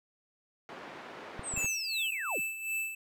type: band-pass noise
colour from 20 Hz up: pink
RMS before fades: -46 dBFS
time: 0.69-1.66 s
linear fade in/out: 0 ms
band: 340 to 2200 Hz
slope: 12 dB/octave
type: clicks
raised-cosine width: 5 ms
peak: -29 dBFS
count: 4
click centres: 1.394 / 1.539 / 1.576 / 1.645 s
type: linear sweep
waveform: sine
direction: down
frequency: 8590 to 51.8 Hz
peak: -34 dBFS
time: 1.43-2.41 s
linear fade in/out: 50 ms
type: tone with tremolo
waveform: square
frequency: 2637 Hz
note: E7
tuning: in tune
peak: -31 dBFS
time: 1.56-2.95 s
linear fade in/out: 5 ms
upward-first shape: sine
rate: 2.7 Hz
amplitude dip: 65%
effects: none